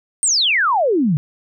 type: exponential sweep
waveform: sine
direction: down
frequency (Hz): 8900 to 138.59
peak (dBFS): -13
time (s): 0.23-1.17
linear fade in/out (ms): 0
effects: none